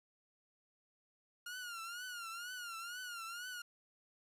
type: tone with vibrato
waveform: sawtooth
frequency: 1415 Hz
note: F6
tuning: 22 cents sharp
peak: -40 dBFS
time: 1.46-3.62 s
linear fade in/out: 5 ms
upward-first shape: triangle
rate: 2.1 Hz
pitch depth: 120 cents each way
effects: resampled to 32000 Hz + 11-bit